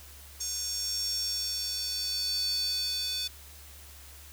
square tone with high-pass filter sweep, 499.7 Hz, B4, 20 cents sharp, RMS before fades -32 dBFS, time 0.4-3.28 s, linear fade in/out 10 ms, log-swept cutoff 6100 to 4000 Hz, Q 7.7, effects added 71 Hz sine -50 dBFS peak until 4.32 s + white hiss -51 dBFS RMS until 4.32 s

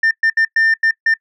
sine tone bursts at uneven times, 1800 Hz, A6, 39 cents sharp, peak -8 dBFS, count 6, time 0.03-0.11 / 0.23-0.3 / 0.37-0.45 / 0.56-0.74 / 0.83-0.91 / 1.06-1.14 s, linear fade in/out 5 ms, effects noise-tail reverb RT60 0.1 s tail -24 dB re dry + tanh soft clip ceiling -9 dBFS

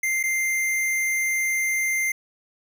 square tone with dropouts, 2093 Hz, C7, in tune, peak -22 dBFS, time 0.03-2.12 s, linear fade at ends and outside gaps 5 ms, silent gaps 0.23-0.236 s, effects none

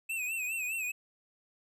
square tone with vibrato, 2590 Hz, E7, 31 cents flat, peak -33 dBFS, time 0.09-0.92 s, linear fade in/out 10 ms, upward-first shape sine, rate 4.9 Hz, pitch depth 89 cents each way, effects none

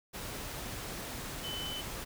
sine tone in noise, 3028 Hz, F#7, 39 cents sharp, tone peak -38 dBFS, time 1.43-1.82 s, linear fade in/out 20 ms, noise pink, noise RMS -41 dBFS, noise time 0.13-2.05 s, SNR 0 dB, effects none

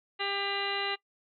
harmonic tone with a mistuned harmonic, 398.4 Hz, G4, 28 cents sharp, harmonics 1 / 2 / 3 / 4 / 5 / 6 / 7 / 8 / 9 / 10, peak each -38 / -37 / -39 / -42 / -36 / -43 / -35 / -47 / -47 / -40 dBFS, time 0.19-0.96 s, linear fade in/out 20 ms, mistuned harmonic 7, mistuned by +19 cents, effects noise-tail reverb RT60 0.1 s tail -21 dB re dry

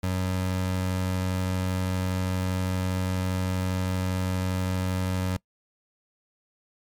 25% pulse tone, 92.5 Hz, F#2, in tune, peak -21 dBFS, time 0.03-5.37 s, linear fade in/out 5 ms, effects noise-tail reverb RT60 0.1 s tail -23 dB re dry + MP3 96 kbps

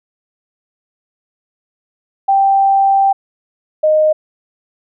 sine tone pair in turn, 784 / 618.3 Hz, G5 / D#5, 0 / -11 cents, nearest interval major third, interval 411 cents, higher first, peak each -8 dBFS, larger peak neither, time 2.28-3.13 / 3.83-4.13 s, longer first, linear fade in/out 10 ms, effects none

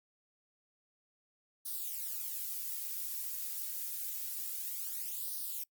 violet noise with flanger, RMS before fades -39 dBFS, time 1.65-5.64 s, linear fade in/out 10 ms, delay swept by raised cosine 0.2 to 3.2 ms, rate 0.27 Hz, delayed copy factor +0.7, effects noise-tail reverb RT60 0.1 s tail -24 dB re dry + Opus 48 kbps

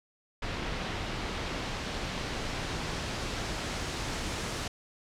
pink noise with low-pass filter sweep, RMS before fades -35 dBFS, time 0.42-4.68 s, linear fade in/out 5 ms, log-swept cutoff 3700 to 7200 Hz, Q 0.86, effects none

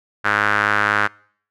sawtooth tone with band-pass filter, 103.83 Hz, G#2, in tune, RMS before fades -18 dBFS, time 0.24-1.08 s, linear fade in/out 20 ms, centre 1500 Hz, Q 4, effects noise-tail reverb RT60 0.6 s tail -26 dB re dry

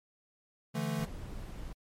square chord, D suspended second, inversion none, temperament equal with one note detuned, 146.83 / 167.6 / 220 Hz, D3 / E3 / A3, 0 / +29 / 0 cents, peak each -37 dBFS, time 0.74-1.06 s, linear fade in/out 20 ms
brown noise, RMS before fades -42 dBFS, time 0.99-1.73 s, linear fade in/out 5 ms
effects MP3 64 kbps

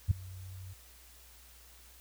sine tone with ADSR envelope, 93.5 Hz, F#2, 19 cents sharp, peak -19 dBFS, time 0.08-0.74 s, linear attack 30 ms, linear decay 6 ms, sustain -24 dB, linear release 16 ms, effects added 60 Hz sine -58 dBFS peak until 2 s + white hiss -58 dBFS RMS until 2 s

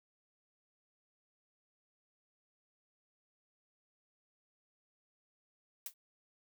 blue noise with exponential decay, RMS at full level -37 dBFS, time 5.86-5.94 s, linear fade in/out 2 ms, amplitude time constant 17 ms, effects none

